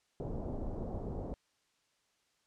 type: low-pass noise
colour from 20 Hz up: pink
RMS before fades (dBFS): -39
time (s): 0.2-1.34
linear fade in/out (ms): 0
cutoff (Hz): 700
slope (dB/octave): 24
effects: white hiss -75 dBFS RMS until 2.46 s + low-pass 7000 Hz 12 dB/octave